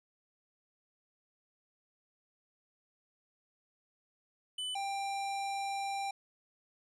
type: tone pair in turn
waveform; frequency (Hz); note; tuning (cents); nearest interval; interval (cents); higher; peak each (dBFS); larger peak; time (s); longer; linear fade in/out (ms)
square; 3000 / 790.9; F#7 / G5; +23 / +15; octave + major seventh; 2308; first; -36 / -35; second; 4.58-4.75 / 4.75-6.11; second; 5
effects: resampled to 22050 Hz